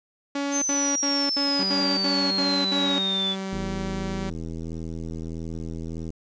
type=tone bursts; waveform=sawtooth; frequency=281.8 Hz; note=C#4; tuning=29 cents sharp; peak=-21 dBFS; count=8; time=0.35-2.986 s; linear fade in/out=5 ms; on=270 ms; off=68 ms
type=exponential sweep; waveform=sine; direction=down; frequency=6300 to 3447 Hz; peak=-23 dBFS; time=0.51-3.36 s; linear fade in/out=50 ms
type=tone with pitch glide; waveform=sawtooth; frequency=193.4 to 191.95 Hz; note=G3 to G3; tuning=-23 to -36 cents; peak=-25 dBFS; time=1.59-4.3 s; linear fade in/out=5 ms; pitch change=-13 cents; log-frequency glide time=1.98-3.78 s
type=click train; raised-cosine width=3 ms; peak=-22 dBFS; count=211; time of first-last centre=3.53-6.104 s; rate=81.6 Hz
effects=resampled to 16000 Hz + 8-bit